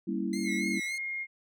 sine chord, G diminished seventh, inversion none, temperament equal, 196 / 233.1 / 277.2 / 329.6 Hz, G3 / Bb3 / Db4 / Fb4, 0 / 0 / 0 / 0 cents, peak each -33 / -35 / -37 / -34 dBFS, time 0.07-0.8 s, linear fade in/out 10 ms
15% pulse tone with vibrato, 2039 Hz, C7, 45 cents flat, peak -32 dBFS, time 0.33-0.98 s, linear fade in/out 2 ms, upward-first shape sine, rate 3.5 Hz, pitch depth 80 cents each way
sine tone with pitch glide, 2156 to 2136 Hz, C#7 to C7, -49 to +35 cents, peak -32 dBFS, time 0.43-1.27 s, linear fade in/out 50 ms, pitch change -16 cents, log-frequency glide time 0.68-1.11 s
effects none

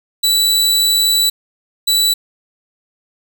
sawtooth tone pair in turn, 3951 / 3951 Hz, B7 / B7, 0 / 0 cents, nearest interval unison, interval 0 cents, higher neither, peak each -8 / -8 dBFS, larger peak neither, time 0.23-1.3 / 1.87-2.14 s, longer first, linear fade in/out 10 ms, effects none

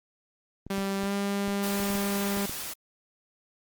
clicks, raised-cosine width 3 ms, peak -26 dBFS, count 9, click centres 0.666 / 0.782 / 1.035 / 1.48 / 1.801 / 1.903 / 1.953 / 2.371 / 2.495 s
sawtooth tone with pitch glide, 196 to 200 Hz, G3 to G3, 0 to +35 cents, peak -23 dBFS, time 0.7-2.46 s, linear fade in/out 5 ms, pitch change +35 cents, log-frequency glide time 0.98-1.13 s
white noise, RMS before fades -36 dBFS, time 1.62-2.74 s, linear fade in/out 20 ms
effects Opus 24 kbps

